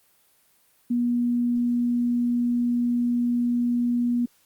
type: tone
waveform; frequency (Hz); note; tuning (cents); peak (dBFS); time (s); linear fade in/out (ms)
sine; 241; B3; -42; -20; 0.9-4.26; 10
effects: white hiss -62 dBFS RMS until 4.45 s + Opus 32 kbps